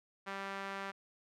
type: tone with band-pass filter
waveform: sawtooth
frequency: 196 Hz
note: G3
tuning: in tune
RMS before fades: -42 dBFS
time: 0.26-0.92 s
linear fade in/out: 20 ms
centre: 1500 Hz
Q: 1.1
effects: none